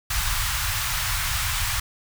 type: band-stop noise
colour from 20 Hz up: pink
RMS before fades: -25 dBFS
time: 0.1-1.8 s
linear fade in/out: 5 ms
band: 110 to 1000 Hz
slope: 24 dB/octave
effects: none